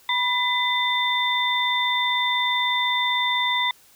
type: tone cluster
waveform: sine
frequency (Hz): 981 / 2016 / 3575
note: B5 / B6 / A7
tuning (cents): -12 / +35 / +27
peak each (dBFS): -24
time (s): 0.09-3.71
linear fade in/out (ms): 2
effects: white hiss -54 dBFS RMS until 3.95 s